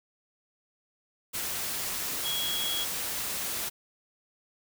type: tone in noise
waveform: sine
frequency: 3322 Hz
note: G#7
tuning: in tune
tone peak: -30 dBFS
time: 2.24-2.85 s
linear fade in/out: 20 ms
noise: white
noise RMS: -33 dBFS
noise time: 1.33-3.7 s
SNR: 0 dB
effects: none